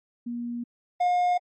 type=tone pair in turn; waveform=sine / triangle; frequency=238.5 / 714.7 Hz; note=A#3 / F5; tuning=+40 / +40 cents; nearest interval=octave + perfect fifth; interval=1900 cents; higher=second; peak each=-29 / -18 dBFS; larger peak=second; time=0.26-0.64 / 1-1.38 s; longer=neither; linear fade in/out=10 ms; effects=MP3 32 kbps